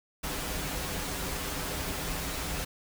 pink noise with comb filter, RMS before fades -34 dBFS, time 0.23-2.65 s, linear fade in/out 10 ms, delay 8.8 ms, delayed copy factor -0.65, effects none

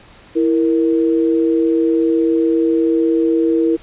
sine tone pair together, 329.6 / 466.1 Hz, E4 / A#4, 0 / 0 cents, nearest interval tritone, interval 600 cents, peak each -13 / -17 dBFS, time 0.35-3.77 s, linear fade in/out 20 ms, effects pink hiss -44 dBFS RMS until 3.82 s + resampled to 8000 Hz

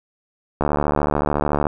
click train, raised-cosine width 1 ms, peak -5 dBFS, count 79, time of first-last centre 0.61-1.668 s, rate 73.7 Hz, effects none

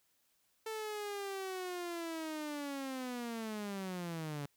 sawtooth linear sweep, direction down, 444 to 140.4 Hz, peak -35 dBFS, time 0.66-4.46 s, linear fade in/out 5 ms, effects white hiss -75 dBFS RMS until 4.56 s

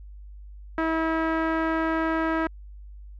sawtooth tone with low-pass filter, 323 Hz, E4, 35 cents flat, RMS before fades -25 dBFS, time 0.78-2.47 s, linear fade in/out 2 ms, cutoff 1600 Hz, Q 2.2, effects added 50 Hz sine -40 dBFS peak until 3.19 s

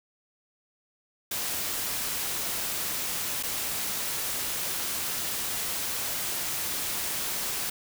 white noise with dropouts, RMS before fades -31 dBFS, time 1.31-7.7 s, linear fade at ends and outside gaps 5 ms, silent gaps 3.428-3.433 s, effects none

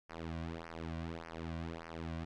sawtooth tone with flanger, 82.41 Hz, E2, in tune, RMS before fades -43 dBFS, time 0.09-2.25 s, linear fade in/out 10 ms, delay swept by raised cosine 0.26 to 2.36 ms, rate 1.7 Hz, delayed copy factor -1, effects low-pass 4000 Hz 12 dB/octave

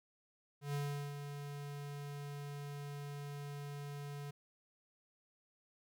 square tone with ADSR envelope, 143.6 Hz, D3, 39 cents flat, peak -36 dBFS, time 0.61-4.31 s, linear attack 130 ms, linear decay 390 ms, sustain -8 dB, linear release 8 ms, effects none

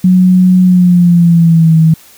sine tone with pitch glide, 183.4 to 160.58 Hz, F#3 to E3, -15 to -45 cents, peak -3 dBFS, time 0.04-1.94 s, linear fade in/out 5 ms, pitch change -230 cents, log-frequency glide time 0.64-1.76 s, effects white hiss -40 dBFS RMS until 2.17 s

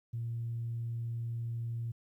sine tone, 116.54 Hz, A#2, in tune, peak -33 dBFS, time 0.13-1.92 s, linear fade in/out 10 ms, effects tanh soft clip ceiling -29 dBFS + 12-bit

